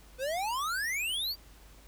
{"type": "exponential sweep", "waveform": "square", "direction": "up", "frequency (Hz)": [493.9, 4800], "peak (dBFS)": -31, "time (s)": [0.18, 1.36], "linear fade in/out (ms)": 50, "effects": ["added 50 Hz sine -54 dBFS peak until 1.87 s", "pink hiss -58 dBFS RMS until 1.87 s"]}